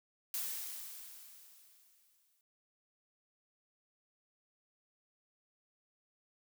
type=noise with exponential decay; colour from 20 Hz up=blue; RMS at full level=-37 dBFS; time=0.34-2.41 s; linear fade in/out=1 ms; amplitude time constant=450 ms; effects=none